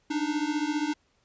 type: beating tone pair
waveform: square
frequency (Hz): 292.7 / 307.7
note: D4 / D#4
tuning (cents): -6 / -19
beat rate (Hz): 15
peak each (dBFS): -30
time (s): 0.1-0.94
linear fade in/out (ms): 10
effects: pink hiss -69 dBFS RMS until 1.24 s + resampled to 16000 Hz